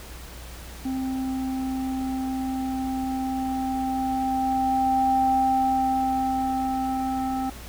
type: tone with low-pass filter sweep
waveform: square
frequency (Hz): 262.3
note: C4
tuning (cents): +4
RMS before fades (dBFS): -25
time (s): 0.85-7.5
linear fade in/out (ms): 5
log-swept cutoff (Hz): 530 to 970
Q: 8.4
effects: added 60 Hz sine -40 dBFS peak until 7.68 s + pink hiss -43 dBFS RMS until 7.68 s